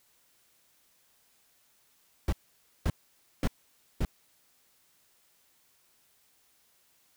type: noise bursts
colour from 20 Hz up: brown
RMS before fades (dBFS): -26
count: 4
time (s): 2.28-4.05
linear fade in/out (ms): 2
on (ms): 45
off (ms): 530
effects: white hiss -67 dBFS RMS until 7.16 s